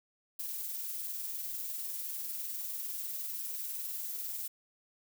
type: noise with tremolo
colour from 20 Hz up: violet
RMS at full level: -37 dBFS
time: 0.39-4.48 s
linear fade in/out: 5 ms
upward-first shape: triangle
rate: 20 Hz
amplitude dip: 40%
effects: none